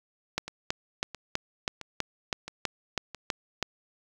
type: two click trains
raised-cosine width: 0.2 ms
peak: -21 / -10 dBFS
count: 5 / 11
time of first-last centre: 0.48-3.147 / 0.38-3.627 s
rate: 1.5 / 3.08 Hz
effects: 7-bit